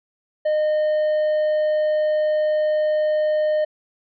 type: tone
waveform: triangle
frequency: 612 Hz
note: D#5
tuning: 29 cents flat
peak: -15 dBFS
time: 0.45-3.65 s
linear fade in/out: 10 ms
effects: resampled to 11025 Hz